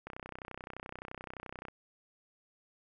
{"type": "click train", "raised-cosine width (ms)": 0.5, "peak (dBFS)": -27, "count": 52, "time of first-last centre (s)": [0.07, 1.684], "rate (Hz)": 31.6, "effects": []}